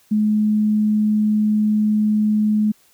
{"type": "tone", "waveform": "sine", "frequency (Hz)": 212.6, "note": "G#3", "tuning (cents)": 41, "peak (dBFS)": -14, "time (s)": [0.11, 2.72], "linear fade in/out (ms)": 10, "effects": ["white hiss -56 dBFS RMS until 2.93 s"]}